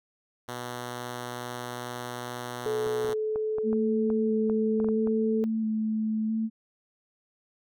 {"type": "tone", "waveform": "5% pulse", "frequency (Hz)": 122.3, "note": "B2", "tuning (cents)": -16, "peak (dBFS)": -23, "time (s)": [0.48, 3.14], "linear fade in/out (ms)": 10}
{"type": "tone with pitch glide", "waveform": "sine", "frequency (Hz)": [432.1, 438.6], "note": ["A4", "A4"], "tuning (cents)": [-31, -6], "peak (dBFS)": -26, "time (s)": [2.66, 5.44], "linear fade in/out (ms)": 0, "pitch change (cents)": 25, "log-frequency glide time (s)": [3.14, 5.14]}
{"type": "clicks", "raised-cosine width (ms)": 1, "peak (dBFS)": -24, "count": 12, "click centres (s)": [2.867, 3.047, 3.093, 3.359, 3.584, 3.73, 4.102, 4.498, 4.801, 4.845, 4.887, 5.073]}
{"type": "tone with vibrato", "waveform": "sine", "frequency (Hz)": 220, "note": "A3", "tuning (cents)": 0, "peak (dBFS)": -25, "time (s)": [3.63, 6.5], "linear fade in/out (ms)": 50, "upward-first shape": "square", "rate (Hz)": 0.75, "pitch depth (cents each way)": 15}
{"effects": []}